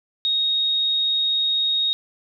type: tone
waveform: sine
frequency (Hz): 3744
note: A#7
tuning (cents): +7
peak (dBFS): -18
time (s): 0.25-1.93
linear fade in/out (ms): 0
effects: none